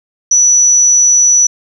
sine tone, 5920 Hz, F#8, in tune, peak -5 dBFS, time 0.31-1.47 s, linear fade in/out 5 ms, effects 7-bit

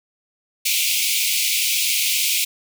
pink high-pass noise, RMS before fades -20 dBFS, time 0.65-2.45 s, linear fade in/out 10 ms, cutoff 2200 Hz, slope 96 dB/octave, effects none

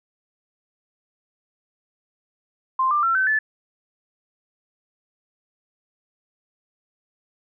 sine tone with pitch steps, 1046.5 / 1188.3 / 1349.3 / 1532.2 / 1739.8 Hz, C6 / D6 / E6 / G6 / A6, 0 / +20 / +40 / -40 / -20 cents, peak -17 dBFS, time 2.79-3.39 s, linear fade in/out 5 ms, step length 120 ms, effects none

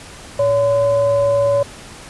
sine tone with frequency modulation, 566 Hz, C#5, 36 cents sharp, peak -12 dBFS, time 0.39-1.63 s, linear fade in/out 5 ms, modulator 455 Hz, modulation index 0.39, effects pink hiss -37 dBFS RMS until 2.09 s + resampled to 24000 Hz

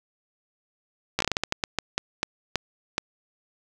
slowing click train, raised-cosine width 0.2 ms, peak -6 dBFS, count 15, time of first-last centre 1.19-2.981 s, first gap 14 ms, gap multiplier 1.3, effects none

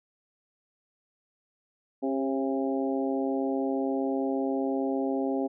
harmonic tone with a mistuned harmonic, 135 Hz, C#3, 45 cents flat, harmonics 2 / 3 / 4 / 5 / 6, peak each -28 / -32 / -34 / -36 / -38 dBFS, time 2.02-5.48 s, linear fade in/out 20 ms, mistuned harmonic 3, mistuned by -28 cents, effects none

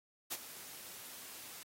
white noise with ADSR envelope, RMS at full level -37 dBFS, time 0.3-1.63 s, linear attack 22 ms, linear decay 45 ms, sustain -13 dB, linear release 4 ms, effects high-pass 100 Hz 12 dB/octave + AAC 48 kbps

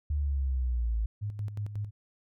sine linear sweep, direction down, 74.6 to 53.4 Hz, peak -26 dBFS, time 0.1-1.06 s, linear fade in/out 5 ms
sine tone with tremolo, 103.8 Hz, G#2, in tune, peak -30 dBFS, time 1.21-1.91 s, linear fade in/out 20 ms, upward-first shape square, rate 5.5 Hz, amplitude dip 60%
effects none

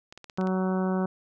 clicks, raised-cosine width 0.2 ms, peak -26 dBFS, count 7, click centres 0.125 / 0.176 / 0.243 / 0.298 / 0.375 / 0.412 / 0.472 s
harmonic tone, 187 Hz, F#3, 19 cents sharp, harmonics 1 / 2 / 3 / 4 / 5 / 6 / 7 / 8, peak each -25 / -31 / -35 / -37 / -39 / -41 / -42 / -43 dBFS, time 0.38-1.06 s, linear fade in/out 5 ms
effects none

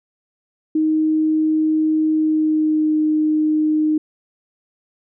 sine tone with pitch glide, 312.4 to 308.1 Hz, D#4 to D#4, +7 to -17 cents, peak -14 dBFS, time 0.75-3.98 s, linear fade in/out 5 ms, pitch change -24 cents, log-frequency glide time 2.12-2.98 s, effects none

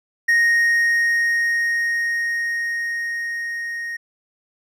triangle tone with level ramp, 1864.7 Hz, A#6, in tune, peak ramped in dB -11 to -24 dBFS, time 0.28-3.97 s, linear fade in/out 10 ms, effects none

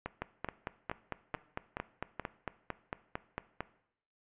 two click trains, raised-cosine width 0.5 ms, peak -20 / -21 dBFS, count 16 / 6, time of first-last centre 0.22-3.606 / 0.06-2.197 s, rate 4.43 / 2.34 Hz, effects noise-tail reverb RT60 0.7 s tail -17 dB re dry + resampled to 8000 Hz

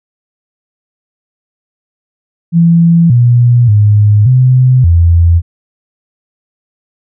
sine tone with pitch steps, 168.4 / 120.9 / 104.5 / 127.9 / 84.8 Hz, E3 / B2 / G#2 / C3 / E2, +37 / -36 / +11 / -39 / +50 cents, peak -3 dBFS, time 2.52-5.42 s, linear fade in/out 50 ms, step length 580 ms, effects none

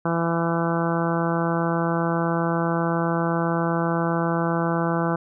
harmonic tone, 167.6 Hz, E3, 29 cents sharp, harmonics 1 / 2 / 3 / 4 / 5 / 6 / 7 / 8 / 9, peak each -24 / -27 / -29 / -30 / -31 / -32 / -32 / -33 / -34 dBFS, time 0.05-5.16 s, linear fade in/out 5 ms, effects none

